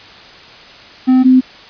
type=tone pair in turn; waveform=triangle / sine; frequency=257.1 / 257.1 Hz; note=C4 / C4; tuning=-30 / -30 cents; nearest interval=unison; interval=0 cents; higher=neither; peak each=-4 dBFS; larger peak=neither; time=1.07-1.24 / 1.24-1.41 s; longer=neither; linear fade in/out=20 ms; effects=white hiss -37 dBFS RMS until 1.69 s + resampled to 11025 Hz